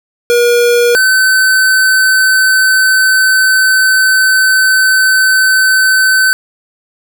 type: tone pair in turn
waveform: square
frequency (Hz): 478.9 / 1526.6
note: A#4 / G6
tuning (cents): +47 / -46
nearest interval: octave + minor sixth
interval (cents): 2007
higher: second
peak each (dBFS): -7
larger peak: neither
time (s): 0.3-0.95 / 0.95-6.33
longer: second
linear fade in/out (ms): 0
effects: none